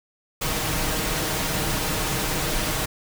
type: noise with comb filter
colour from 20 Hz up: pink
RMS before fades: -25 dBFS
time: 0.41-2.86 s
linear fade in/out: 10 ms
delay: 6.4 ms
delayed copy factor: +0.5
effects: none